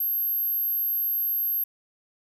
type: tone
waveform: sine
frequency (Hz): 12544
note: G9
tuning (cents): 0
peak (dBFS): -22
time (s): 0-1.64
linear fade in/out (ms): 5
effects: tanh soft clip ceiling -19 dBFS

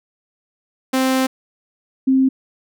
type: tone pair in turn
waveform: sawtooth / sine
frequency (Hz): 261.6 / 264.2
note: C4 / C4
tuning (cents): 0 / +17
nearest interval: unison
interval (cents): 17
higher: second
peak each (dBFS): -11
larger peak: neither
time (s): 0.93-1.27 / 2.07-2.29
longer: first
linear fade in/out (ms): 10
effects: none

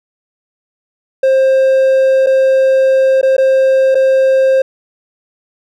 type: tone with dropouts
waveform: triangle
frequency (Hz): 530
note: C5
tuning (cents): +22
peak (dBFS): -5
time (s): 1.23-4.62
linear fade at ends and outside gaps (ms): 5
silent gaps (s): 2.263-2.268 / 3.214-3.229 / 3.367-3.38 / 3.947-3.952
effects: none

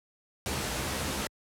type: noise with comb filter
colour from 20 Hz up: pink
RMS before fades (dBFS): -32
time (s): 0.46-1.27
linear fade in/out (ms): 0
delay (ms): 15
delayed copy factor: +0.6
effects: high-pass 60 Hz 12 dB/octave + low-pass 12000 Hz 12 dB/octave

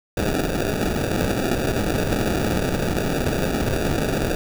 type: noise with sample-and-hold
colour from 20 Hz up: blue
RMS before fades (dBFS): -22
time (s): 0.17-4.35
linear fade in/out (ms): 2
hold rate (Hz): 1050
effects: none

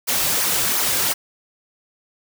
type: noise with flanger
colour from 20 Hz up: white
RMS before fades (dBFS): -20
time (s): 0.07-1.14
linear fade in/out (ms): 20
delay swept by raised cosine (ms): 0.25 to 4.75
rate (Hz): 2.8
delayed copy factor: -0.6
effects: none

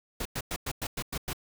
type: noise bursts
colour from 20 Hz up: pink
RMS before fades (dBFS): -33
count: 8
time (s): 0.2-1.332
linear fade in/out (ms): 5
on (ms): 54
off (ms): 100
effects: none

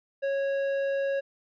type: tone with tanh clipping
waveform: triangle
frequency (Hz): 551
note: C#5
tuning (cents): -11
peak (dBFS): -27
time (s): 0.22-1.21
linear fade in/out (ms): 20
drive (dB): 14
effects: none

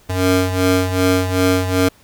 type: ring-modulated tone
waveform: 20% pulse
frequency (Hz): 185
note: F#3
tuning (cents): 0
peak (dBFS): -6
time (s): 0.09-1.89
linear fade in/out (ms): 10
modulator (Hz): 91.2
effects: pink hiss -51 dBFS RMS until 2.03 s

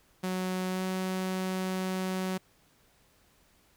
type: tone with pitch glide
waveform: sawtooth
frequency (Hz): 185 to 186.83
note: F#3 to F#3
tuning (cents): 0 to +17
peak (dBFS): -26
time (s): 0.23-2.38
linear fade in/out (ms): 10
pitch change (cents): +17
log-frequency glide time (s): 0.69-0.83
effects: pink hiss -65 dBFS RMS until 3.76 s

